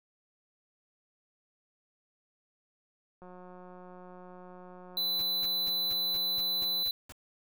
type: click train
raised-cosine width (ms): 1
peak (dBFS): -37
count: 654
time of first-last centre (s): 3.22-6.828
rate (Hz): 181
type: tone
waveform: square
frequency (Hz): 4000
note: B7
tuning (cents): +21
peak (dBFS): -29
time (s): 4.97-6.91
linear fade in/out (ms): 2
type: noise bursts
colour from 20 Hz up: pink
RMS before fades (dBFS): -47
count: 9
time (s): 5.19-7.122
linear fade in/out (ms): 0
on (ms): 28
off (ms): 210
effects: none